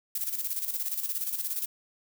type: noise with tremolo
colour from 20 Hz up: violet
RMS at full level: -30 dBFS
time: 0.15-1.66 s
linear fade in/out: 5 ms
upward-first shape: square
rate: 17 Hz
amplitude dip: 60%
effects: none